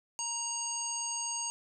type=harmonic tone; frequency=937 Hz; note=A#5; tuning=9 cents sharp; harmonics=1 / 3 / 5 / 7 / 9; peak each=-41 / -44 / -44 / -35 / -40 dBFS; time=0.19-1.5 s; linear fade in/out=0 ms; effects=none